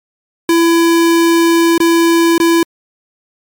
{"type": "tone with dropouts", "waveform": "square", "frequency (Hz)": 334.7, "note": "E4", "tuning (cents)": 26, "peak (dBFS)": -8, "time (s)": [0.49, 2.63], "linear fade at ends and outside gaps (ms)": 2, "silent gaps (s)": [[1.779, 1.802], [2.38, 2.4]], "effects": ["MP3 96 kbps"]}